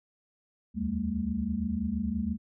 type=tone cluster; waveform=sine; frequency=71.4 / 80.4 / 198.7 / 224.7 Hz; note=D2 / E2 / G3 / A3; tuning=-48 / -43 / +24 / +37 cents; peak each=-40 / -36 / -32 / -31 dBFS; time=0.74-2.38 s; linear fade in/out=50 ms; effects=none